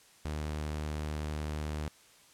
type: tone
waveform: sawtooth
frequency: 75.9 Hz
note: D#2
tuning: 42 cents flat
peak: -30 dBFS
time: 0.25-1.88 s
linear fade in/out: 0 ms
effects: white hiss -60 dBFS RMS until 2.33 s + low-pass 10000 Hz 12 dB/octave